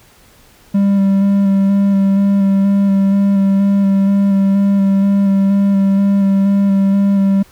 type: tone with vibrato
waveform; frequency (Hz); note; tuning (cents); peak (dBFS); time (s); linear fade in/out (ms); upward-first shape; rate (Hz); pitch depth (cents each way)
triangle; 197.2; G3; +11; -7; 0.74-7.43; 10; square; 2.1; 14
effects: pink hiss -47 dBFS RMS until 7.51 s

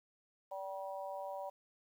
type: harmonic tone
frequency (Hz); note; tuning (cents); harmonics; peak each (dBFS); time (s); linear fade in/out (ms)
193; G3; -27; 3 / 4 / 5; -43 / -45 / -47; 0.51-1.5; 10
effects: 11-bit

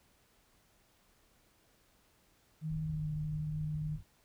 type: tone with pitch glide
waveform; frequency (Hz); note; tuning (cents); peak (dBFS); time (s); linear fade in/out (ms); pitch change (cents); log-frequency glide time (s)
sine; 156.6 to 152.49; D#3 to D#3; +11 to -35; -34; 2.61-3.99; 50; -46; 2.84-3.03
type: low-pass noise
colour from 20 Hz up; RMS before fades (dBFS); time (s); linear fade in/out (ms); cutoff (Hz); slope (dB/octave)
pink; -46; 2.69-4.03; 20; 130; 24
effects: pink hiss -69 dBFS RMS until 4.24 s

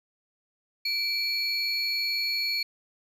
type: tone pair together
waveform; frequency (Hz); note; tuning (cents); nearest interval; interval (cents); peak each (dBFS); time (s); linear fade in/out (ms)
triangle; 2330 / 4368; D7 / C#8; -14 / -26; major seventh; 1088; -29 / -26; 0.85-2.63; 5
effects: none

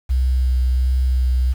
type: tone with vibrato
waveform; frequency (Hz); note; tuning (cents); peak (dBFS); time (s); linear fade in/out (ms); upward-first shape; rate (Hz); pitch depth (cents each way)
sine; 63.6; C2; -48; -14; 0.09-1.54; 20; sine; 1.4; 18
effects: 7-bit

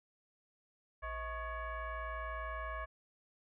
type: tone with frequency modulation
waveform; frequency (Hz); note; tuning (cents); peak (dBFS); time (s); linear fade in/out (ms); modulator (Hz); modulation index
sine; 523; C5; -1; -38; 1.02-2.86; 20; 580; 2.2
effects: none

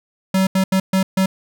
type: tone bursts at uneven times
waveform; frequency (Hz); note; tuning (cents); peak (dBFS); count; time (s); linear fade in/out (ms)
square; 190; F#3; +46; -14; 5; 0.34-0.47 / 0.55-0.64 / 0.72-0.8 / 0.93-1.03 / 1.17-1.26; 5
effects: none

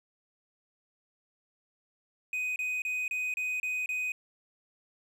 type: tone bursts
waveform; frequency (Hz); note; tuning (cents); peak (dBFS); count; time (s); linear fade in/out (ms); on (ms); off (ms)
triangle; 2500; D#7; +8; -28; 7; 2.33-4.12; 2; 230; 30
effects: 10-bit

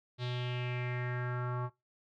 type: tone with low-pass filter sweep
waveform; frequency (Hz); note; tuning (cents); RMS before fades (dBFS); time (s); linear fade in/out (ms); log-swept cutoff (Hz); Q
square; 123.7; B2; +3; -36; 0.18-1.7; 50; 3900 to 1100; 4
effects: noise-tail reverb RT60 0.2 s tail -20 dB re dry

